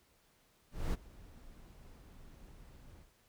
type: noise with ADSR envelope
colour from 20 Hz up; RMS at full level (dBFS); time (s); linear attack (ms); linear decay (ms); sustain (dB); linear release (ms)
brown; -33; 0.71-3.11; 220; 28; -22; 130
effects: pink hiss -70 dBFS RMS until 3.28 s